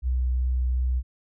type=tone with vibrato; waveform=sine; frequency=62.8 Hz; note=B1; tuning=30 cents sharp; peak=-21 dBFS; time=0.02-1.03 s; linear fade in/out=50 ms; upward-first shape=triangle; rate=2.7 Hz; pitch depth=9 cents each way; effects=none